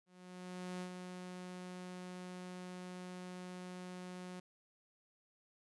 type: tone with ADSR envelope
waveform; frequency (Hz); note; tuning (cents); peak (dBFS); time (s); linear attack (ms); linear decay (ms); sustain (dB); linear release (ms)
sawtooth; 181.5; F#3; -33; -37; 0.06-4.4; 750; 81; -5; 5
effects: resampled to 24000 Hz